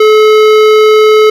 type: tone with hard clipping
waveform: sine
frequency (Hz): 430.3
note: A4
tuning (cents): -39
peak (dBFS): -4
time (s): 0-1.3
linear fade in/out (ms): 5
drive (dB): 16
effects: none